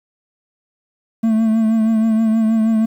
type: tone with vibrato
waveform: triangle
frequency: 222.2 Hz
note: A3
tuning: 17 cents sharp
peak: -10 dBFS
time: 1.23-2.86 s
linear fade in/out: 10 ms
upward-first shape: triangle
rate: 6.3 Hz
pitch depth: 41 cents each way
effects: 8-bit